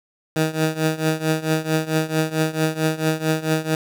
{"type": "tone with tremolo", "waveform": "15% pulse", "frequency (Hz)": 157.9, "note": "D#3", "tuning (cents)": 26, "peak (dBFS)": -9, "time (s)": [0.36, 3.75], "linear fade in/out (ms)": 2, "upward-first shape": "triangle", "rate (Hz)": 4.5, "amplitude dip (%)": 90, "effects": []}